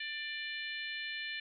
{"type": "harmonic tone", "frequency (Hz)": 592, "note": "D5", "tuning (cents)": 14, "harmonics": [3, 4, 5, 6, 7], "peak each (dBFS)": [-41, -43, -45, -47, -48], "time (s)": [0, 1.4], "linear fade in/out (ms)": 5, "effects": []}